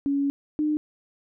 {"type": "tone pair in turn", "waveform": "sine", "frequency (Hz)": [280.5, 302.7], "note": ["C#4", "D#4"], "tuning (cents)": [21, -48], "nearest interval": "minor second", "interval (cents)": 131, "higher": "second", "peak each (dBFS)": -21, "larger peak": "neither", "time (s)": [[0.06, 0.3], [0.59, 0.77]], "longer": "first", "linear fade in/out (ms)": 0, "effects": []}